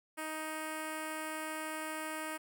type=tone with notch filter; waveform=5% pulse; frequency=312.7 Hz; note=D#4; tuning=9 cents sharp; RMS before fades=-40 dBFS; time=0.17-2.38 s; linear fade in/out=20 ms; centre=3800 Hz; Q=0.83; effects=none